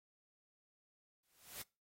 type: noise with exponential growth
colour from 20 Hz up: white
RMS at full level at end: -44 dBFS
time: 1.23-1.62 s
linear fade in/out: 5 ms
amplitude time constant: 83 ms
effects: noise-tail reverb RT60 0.3 s tail -24 dB re dry + AAC 48 kbps